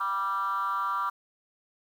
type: tone with frequency modulation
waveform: sine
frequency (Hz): 1174.7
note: D6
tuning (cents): 0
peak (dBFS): -25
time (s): 0-1.1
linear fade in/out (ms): 10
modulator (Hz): 198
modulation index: 1
effects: tanh soft clip ceiling -23 dBFS + 9-bit